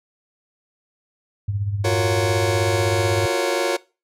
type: tone with tremolo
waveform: sine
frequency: 101.1 Hz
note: G#2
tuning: 46 cents flat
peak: -18 dBFS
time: 1.48-3.26 s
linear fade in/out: 5 ms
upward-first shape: triangle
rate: 16 Hz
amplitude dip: 65%
type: chord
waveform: sawtooth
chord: Gb major seventh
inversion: third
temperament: just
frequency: 346.9 / 370 / 462.5 / 555 Hz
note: F4 / Gb4 / Bb4 / Db5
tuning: -12 / 0 / -14 / +2 cents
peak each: -21 / -21 / -21 / -19 dBFS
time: 1.84-3.77 s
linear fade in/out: 10 ms
effects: noise-tail reverb RT60 0.3 s tail -21 dB re dry + low-pass 11000 Hz 12 dB/octave